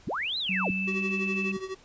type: linear two-way sweep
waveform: sine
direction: up then down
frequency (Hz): 73.3 to 4149 to 73.3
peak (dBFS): -28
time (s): 0.07-0.71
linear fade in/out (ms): 5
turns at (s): 0.38
type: tone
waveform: sine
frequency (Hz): 2637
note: E7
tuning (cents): 0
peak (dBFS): -29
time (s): 0.48-1.52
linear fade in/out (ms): 5
type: tone with pitch glide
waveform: sine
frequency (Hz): 189 to 196.46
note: F#3 to G3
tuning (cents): +37 to +4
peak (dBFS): -30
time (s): 0.49-1.57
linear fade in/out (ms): 5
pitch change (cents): +67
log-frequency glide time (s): 0.71-0.99
type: tone with tremolo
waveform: square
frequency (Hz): 380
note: F#4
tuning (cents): +46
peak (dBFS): -31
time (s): 0.87-1.75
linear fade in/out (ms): 10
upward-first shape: triangle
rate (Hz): 12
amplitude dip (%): 85
effects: pink hiss -56 dBFS RMS until 1.84 s + resampled to 16000 Hz